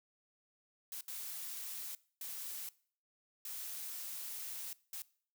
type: noise bursts at uneven times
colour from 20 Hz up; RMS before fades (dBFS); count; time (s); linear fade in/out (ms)
blue; -44; 5; 0.92-1.01 / 1.08-1.95 / 2.21-2.69 / 3.45-4.73 / 4.93-5.02; 2
effects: noise-tail reverb RT60 0.5 s tail -21 dB re dry